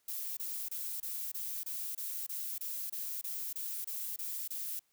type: noise bursts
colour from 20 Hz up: violet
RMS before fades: -39 dBFS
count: 15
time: 0.08-4.794 s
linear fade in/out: 5 ms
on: 290 ms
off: 26 ms
effects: white hiss -75 dBFS RMS until 4.92 s

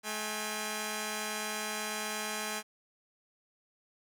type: tone pair together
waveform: 5% pulse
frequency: 214.3 / 809 Hz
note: A3 / G#5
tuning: -45 / -46 cents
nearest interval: octave + major seventh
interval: 2299 cents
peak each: -25 / -26 dBFS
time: 0.03-2.63 s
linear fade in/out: 50 ms
effects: none

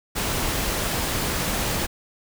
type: noise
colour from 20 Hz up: pink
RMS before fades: -25 dBFS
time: 0.15-1.87 s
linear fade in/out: 20 ms
effects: none

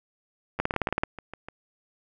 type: two click trains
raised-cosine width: 0.5 ms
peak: -23 / -9 dBFS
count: 7 / 9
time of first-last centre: 0.59-1.486 / 0.6-1.035 s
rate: 6.7 / 18.4 Hz
effects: none

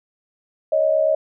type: tone pair together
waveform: sine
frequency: 559.5 / 628 Hz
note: C#5 / D#5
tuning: +16 / +16 cents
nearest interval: major second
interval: 200 cents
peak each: -20 / -16 dBFS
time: 0.72-1.15 s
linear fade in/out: 5 ms
effects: none

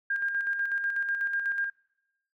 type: tone with tremolo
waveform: sine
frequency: 1608 Hz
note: G6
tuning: 44 cents sharp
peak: -25 dBFS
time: 0.1-1.7 s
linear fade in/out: 5 ms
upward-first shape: square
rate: 8.1 Hz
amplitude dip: 45%
effects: noise-tail reverb RT60 1.0 s tail -26 dB re dry

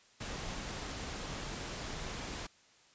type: noise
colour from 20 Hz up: pink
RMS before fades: -41 dBFS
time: 0.2-2.47 s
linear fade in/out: 10 ms
effects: white hiss -64 dBFS RMS until 2.94 s + resampled to 16000 Hz

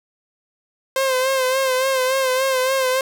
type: tone with vibrato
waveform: sawtooth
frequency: 523.3 Hz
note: C5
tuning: in tune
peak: -13 dBFS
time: 0.96-3.01 s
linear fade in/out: 2 ms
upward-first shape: sine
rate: 3.5 Hz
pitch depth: 48 cents each way
effects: none

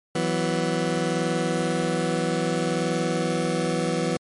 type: chord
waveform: 20% pulse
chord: E suspended second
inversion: none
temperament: just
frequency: 164.81 / 185.42 / 247.2 Hz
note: E3 / F#3 / B3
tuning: 0 / +4 / +2 cents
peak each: -21 / -23 / -24 dBFS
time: 0.15-4.17 s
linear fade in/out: 5 ms
effects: MP3 48 kbps

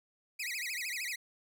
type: tone with vibrato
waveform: sawtooth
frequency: 2217 Hz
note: C#7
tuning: in tune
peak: -32 dBFS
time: 0.39-1.16 s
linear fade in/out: 10 ms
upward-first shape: sine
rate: 13 Hz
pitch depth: 270 cents each way
effects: none

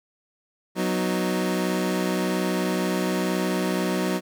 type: chord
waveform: 25% pulse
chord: B major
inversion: second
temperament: equal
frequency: 185 / 246.9 / 311.1 Hz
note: F#3 / B3 / D#4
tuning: 0 / 0 / 0 cents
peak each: -21 / -26 / -25 dBFS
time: 0.75-4.21 s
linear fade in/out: 50 ms
effects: none

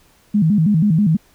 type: tone with vibrato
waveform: sine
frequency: 182.1 Hz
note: F#3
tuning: 27 cents flat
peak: -11 dBFS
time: 0.34-1.17 s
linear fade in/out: 10 ms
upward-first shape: square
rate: 6.2 Hz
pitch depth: 230 cents each way
effects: pink hiss -54 dBFS RMS until 1.34 s

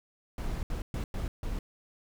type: noise bursts at uneven times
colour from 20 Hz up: brown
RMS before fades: -33 dBFS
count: 5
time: 0.38-0.63 / 0.7-0.82 / 0.94-1.04 / 1.14-1.28 / 1.43-1.59 s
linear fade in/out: 2 ms
effects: none

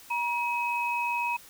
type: tone pair together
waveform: sine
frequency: 955 / 2547 Hz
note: A#5 / D#7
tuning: +42 / +40 cents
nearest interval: octave + perfect fourth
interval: 1698 cents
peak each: -28 / -30 dBFS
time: 0.1-1.37 s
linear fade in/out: 10 ms
effects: white hiss -51 dBFS RMS until 1.49 s

